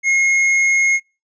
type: tone with tanh clipping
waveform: sine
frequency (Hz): 2155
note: C#7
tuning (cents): -49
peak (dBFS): -14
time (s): 0.03-1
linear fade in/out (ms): 50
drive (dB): 10
effects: noise-tail reverb RT60 0.3 s tail -26 dB re dry + resampled to 16000 Hz